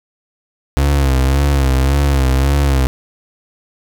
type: tone with vibrato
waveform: 35% pulse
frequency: 68 Hz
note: C#2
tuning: 33 cents flat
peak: -9 dBFS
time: 0.77-2.87 s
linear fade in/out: 0 ms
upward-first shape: sine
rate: 1.8 Hz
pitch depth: 76 cents each way
effects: none